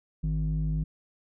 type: tone with low-pass filter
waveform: square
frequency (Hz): 52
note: G#1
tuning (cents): +3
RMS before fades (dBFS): -28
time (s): 0.23-0.84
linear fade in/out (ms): 10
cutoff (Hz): 180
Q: 5.3
effects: none